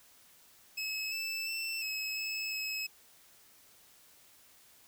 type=tone with pitch steps; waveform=25% pulse; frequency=2580 / 2639 / 2675 / 2573 / 2592 / 2573 Hz; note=E7 / E7 / E7 / E7 / E7 / E7; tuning=-38 / +1 / +25 / -43 / -30 / -43 cents; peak=-31 dBFS; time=0.77-2.87 s; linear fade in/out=10 ms; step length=350 ms; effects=white hiss -61 dBFS RMS until 4.87 s